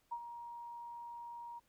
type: tone with ADSR envelope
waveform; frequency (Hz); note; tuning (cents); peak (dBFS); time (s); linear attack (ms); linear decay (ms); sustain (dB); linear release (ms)
sine; 945; A#5; +23; -36; 0.11-1.6; 15; 60; -9; 21
effects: pink hiss -75 dBFS RMS until 1.68 s